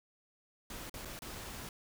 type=noise with dropouts; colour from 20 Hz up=pink; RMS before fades=-45 dBFS; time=0.7-1.69 s; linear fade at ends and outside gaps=2 ms; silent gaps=0.896-0.94 / 1.05-1.054 / 1.191-1.22 s; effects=none